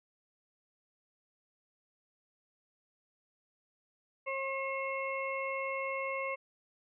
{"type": "harmonic tone", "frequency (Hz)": 539, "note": "C#5", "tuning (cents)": -49, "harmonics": [1, 2, 4, 5], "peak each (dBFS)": [-37, -39, -38, -45], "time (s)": [4.26, 6.36], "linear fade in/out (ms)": 20, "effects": []}